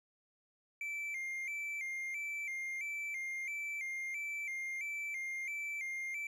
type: tone with vibrato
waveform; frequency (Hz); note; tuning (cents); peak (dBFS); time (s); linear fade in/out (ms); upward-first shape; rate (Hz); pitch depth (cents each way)
triangle; 2217; C#7; 0; -36; 0.81-6.27; 2; square; 1.5; 82
effects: none